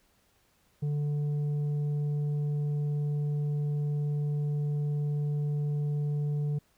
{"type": "tone with tanh clipping", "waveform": "sine", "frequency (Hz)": 146.83, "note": "D3", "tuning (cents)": 0, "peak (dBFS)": -28, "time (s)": [0.82, 6.59], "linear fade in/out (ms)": 10, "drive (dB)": 5, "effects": ["pink hiss -68 dBFS RMS until 6.77 s"]}